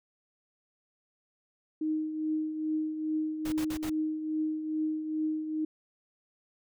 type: tone with tremolo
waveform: sine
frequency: 311.1 Hz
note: D#4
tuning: in tune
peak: -26 dBFS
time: 1.81-5.65 s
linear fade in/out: 5 ms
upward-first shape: triangle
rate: 2.4 Hz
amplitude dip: 60%
type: noise bursts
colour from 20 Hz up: pink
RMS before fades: -40 dBFS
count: 4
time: 3.45-3.898 s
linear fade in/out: 5 ms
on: 73 ms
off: 52 ms
effects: none